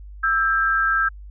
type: tone pair together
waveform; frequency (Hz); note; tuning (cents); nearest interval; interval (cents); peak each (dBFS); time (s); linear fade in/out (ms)
sine; 1318.5 / 1594.7; E6 / G6; 0 / +29; minor third; 329; -20 / -19; 0.23-1.09; 10
effects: added 50 Hz sine -36 dBFS peak until 1.3 s